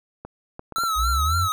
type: clicks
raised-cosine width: 1 ms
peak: -21 dBFS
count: 5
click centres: 0.25 / 0.594 / 0.723 / 0.784 / 0.836 s
type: tone with vibrato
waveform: square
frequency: 1318.5 Hz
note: E6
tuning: in tune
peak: -22 dBFS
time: 0.76-1.52 s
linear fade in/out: 0 ms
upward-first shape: triangle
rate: 3.7 Hz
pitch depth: 88 cents each way
type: exponential sweep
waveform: sine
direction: up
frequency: 55 to 97.2 Hz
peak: -21 dBFS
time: 0.95-1.49 s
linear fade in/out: 50 ms
effects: none